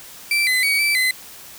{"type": "tone with pitch steps", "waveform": "35% pulse", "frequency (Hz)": [2338, 2026, 2254, 2322, 2034], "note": ["D7", "B6", "C#7", "D7", "C7"], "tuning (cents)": [-8, 44, 28, -20, -50], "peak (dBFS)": -14, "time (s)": [0.31, 1.11], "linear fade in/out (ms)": 2, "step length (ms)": 160, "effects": ["white hiss -40 dBFS RMS until 1.58 s"]}